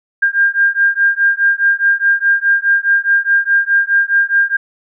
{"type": "beating tone pair", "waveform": "sine", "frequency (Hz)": [1601, 1605.8], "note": ["G6", "G6"], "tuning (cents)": [36, 41], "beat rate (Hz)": 4.8, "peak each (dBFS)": -13, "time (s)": [0.22, 4.57], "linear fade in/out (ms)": 10, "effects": []}